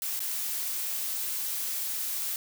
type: noise with dropouts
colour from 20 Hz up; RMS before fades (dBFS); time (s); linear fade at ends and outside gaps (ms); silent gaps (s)
blue; -32; 0.02-2.36; 1; 0.193-0.203
effects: none